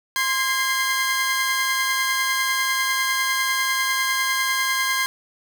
sawtooth tone cluster, 1047 / 1625 / 2084 Hz, C6 / G#6 / C7, +1 / -38 / -7 cents, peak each -21 dBFS, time 0.16-5.06 s, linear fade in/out 0 ms, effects 7-bit

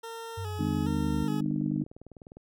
20% pulse tone with vibrato, 440 Hz, A4, in tune, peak -33 dBFS, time 0.03-1.41 s, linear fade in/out 10 ms, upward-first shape square, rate 1.2 Hz, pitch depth 65 cents each way
sine linear sweep, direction down, 97.7 to 73.42 Hz, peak -33 dBFS, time 0.37-1.24 s, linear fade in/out 10 ms
harmonic tone, 50.4 Hz, G1, 49 cents sharp, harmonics 3 / 4 / 5 / 6, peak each -32 / -32 / -32 / -32 dBFS, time 0.59-1.84 s, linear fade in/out 5 ms
click train, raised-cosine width 2 ms, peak -33 dBFS, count 20, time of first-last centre 1.41-2.37 s, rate 19.8 Hz
effects none

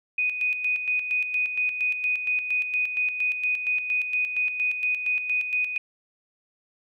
sine tone with tremolo, 2489 Hz, D#7, in tune, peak -21 dBFS, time 0.18-5.78 s, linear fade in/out 5 ms, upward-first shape square, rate 4.3 Hz, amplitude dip 55%, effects none

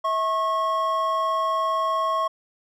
triangle tone pair together, 647 / 1090.2 Hz, E5 / C#6, -32 / -29 cents, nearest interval major sixth, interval 903 cents, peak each -25 / -20 dBFS, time 0.04-2.28 s, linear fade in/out 10 ms, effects none

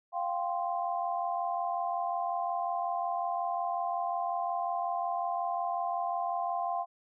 sine chord, F suspended second, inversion none, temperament equal, 698.5 / 784 / 1046.5 Hz, F5 / G5 / C6, 0 / 0 / 0 cents, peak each -32 / -35 / -36 dBFS, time 0.12-6.86 s, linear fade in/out 50 ms, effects none

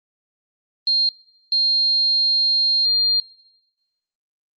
sine tone bursts at uneven times, 4200 Hz, C8, 6 cents sharp, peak -15 dBFS, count 2, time 0.87-1.09 / 1.52-3.2 s, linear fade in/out 2 ms, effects noise-tail reverb RT60 1.0 s tail -23 dB re dry + Opus 24 kbps

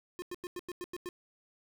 square tone bursts, 356.6 Hz, F4, 36 cents sharp, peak -38 dBFS, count 8, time 0.19-1.089 s, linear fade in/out 0 ms, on 31 ms, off 93 ms, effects none

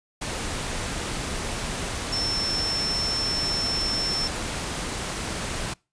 sine tone in noise, 5370 Hz, E8, 31 cents sharp, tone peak -24 dBFS, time 2.12-4.28 s, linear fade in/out 10 ms, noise pink, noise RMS -30 dBFS, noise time 0.21-5.74 s, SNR +3 dB, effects noise-tail reverb RT60 0.3 s tail -26 dB re dry + resampled to 22050 Hz

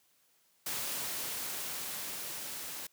white noise with level ramp, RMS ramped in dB -36 to -42 dBFS, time 0.66-2.87 s, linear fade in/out 5 ms, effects white hiss -70 dBFS RMS until 2.92 s + high-pass 100 Hz 12 dB/octave

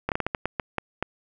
slowing click train, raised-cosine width 0.5 ms, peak -10 dBFS, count 10, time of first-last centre 0.09-1.026 s, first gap 28 ms, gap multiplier 1.31, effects none

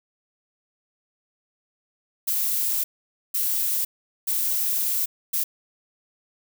violet noise bursts at uneven times, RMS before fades -24 dBFS, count 4, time 2.27-2.84 / 3.34-3.85 / 4.27-5.06 / 5.33-5.44 s, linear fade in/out 10 ms, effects none

